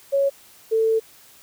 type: tone pair in turn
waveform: sine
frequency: 554.4 / 445.7 Hz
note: C#5 / A4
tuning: 0 / +22 cents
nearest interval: major third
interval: 378 cents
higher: first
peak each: -16 dBFS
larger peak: neither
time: 0.12-0.3 / 0.71-1 s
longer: second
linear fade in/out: 20 ms
effects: white hiss -50 dBFS RMS until 1.42 s